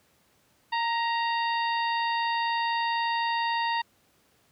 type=harmonic tone with a mistuned harmonic; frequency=926 Hz; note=A#5; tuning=12 cents flat; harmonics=1 / 2 / 3 / 4 / 5; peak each=-26 / -32 / -36 / -38 / -40 dBFS; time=0.72-3.82 s; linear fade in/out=10 ms; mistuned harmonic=2; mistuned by=+32 cents; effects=pink hiss -65 dBFS RMS until 4.51 s + high-pass 80 Hz 12 dB/octave